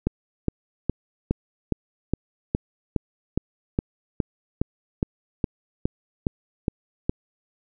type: click train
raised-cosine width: 3 ms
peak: -8 dBFS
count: 18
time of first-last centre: 0.07-7.095 s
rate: 2.42 Hz
effects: none